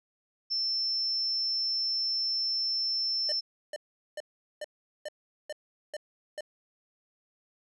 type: tone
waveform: sine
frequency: 5340 Hz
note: E8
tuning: 22 cents sharp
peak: -27 dBFS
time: 0.5-3.41 s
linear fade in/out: 20 ms
type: tone bursts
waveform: square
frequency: 601 Hz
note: D5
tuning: 40 cents sharp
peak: -35 dBFS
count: 8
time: 3.29-6.408 s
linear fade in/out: 2 ms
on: 31 ms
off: 410 ms
effects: resampled to 24000 Hz